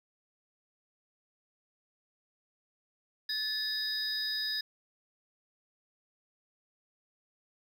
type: tone cluster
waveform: triangle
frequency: 1740 / 3791 / 4970 Hz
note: A6 / A#7 / D#8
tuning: -20 / +28 / -3 cents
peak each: -36 / -37 / -32 dBFS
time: 3.29-4.61 s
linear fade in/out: 5 ms
effects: none